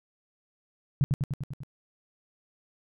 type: tone with echo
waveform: sine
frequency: 138.59 Hz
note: C#3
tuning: in tune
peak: -18 dBFS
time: 1.01-1.04 s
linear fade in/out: 0 ms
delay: 99 ms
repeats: 6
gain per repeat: -3 dB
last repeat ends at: 1.634 s
effects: none